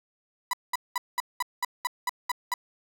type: tone bursts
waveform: 35% pulse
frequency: 987.8 Hz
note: B5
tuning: in tune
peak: -23 dBFS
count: 10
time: 0.51-2.54 s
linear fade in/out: 2 ms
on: 23 ms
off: 200 ms
effects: none